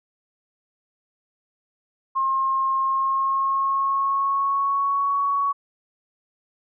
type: tone with pitch glide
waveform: sine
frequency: 1069 to 1119.6 Hz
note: C6 to C#6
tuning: +37 to +17 cents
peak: -19 dBFS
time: 2.15-5.53 s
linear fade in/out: 20 ms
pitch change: +80 cents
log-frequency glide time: 2.79-5.17 s
effects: none